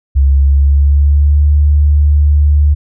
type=tone with pitch glide; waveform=sine; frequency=68.5 to 73.42 Hz; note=C#2 to D2; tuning=-20 to 0 cents; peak=-5 dBFS; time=0.15-2.75 s; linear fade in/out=20 ms; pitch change=+120 cents; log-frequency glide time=0.25-1.45 s; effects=none